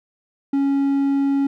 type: tone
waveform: triangle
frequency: 277.2 Hz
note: C#4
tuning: in tune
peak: -14 dBFS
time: 0.53-1.47 s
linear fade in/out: 5 ms
effects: none